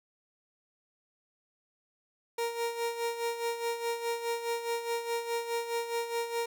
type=tone with tremolo; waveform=30% pulse; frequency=467.1 Hz; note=A#4; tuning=3 cents sharp; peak=-26 dBFS; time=2.38-6.46 s; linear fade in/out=5 ms; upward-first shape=sine; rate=4.8 Hz; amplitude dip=65%; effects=none